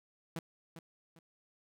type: tone with echo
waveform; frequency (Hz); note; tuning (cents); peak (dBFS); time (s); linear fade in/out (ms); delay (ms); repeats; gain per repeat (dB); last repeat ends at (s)
sawtooth; 164.81; E3; 0; -33; 0.36-0.39; 2; 400; 2; -10; 1.19
effects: none